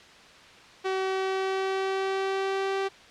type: tone with pitch glide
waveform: sawtooth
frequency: 380 to 388.9 Hz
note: F#4 to G4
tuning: +46 to -14 cents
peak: -22 dBFS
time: 0.84-2.89 s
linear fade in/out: 20 ms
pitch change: +40 cents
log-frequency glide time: 0.95-2.77 s
effects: white hiss -50 dBFS RMS until 3.1 s + low-pass 4000 Hz 12 dB/octave